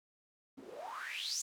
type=noise with band-pass filter sweep; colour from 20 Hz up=white; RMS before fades=-42 dBFS; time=0.57-1.42 s; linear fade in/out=10 ms; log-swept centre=250 to 7100 Hz; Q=9.5; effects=none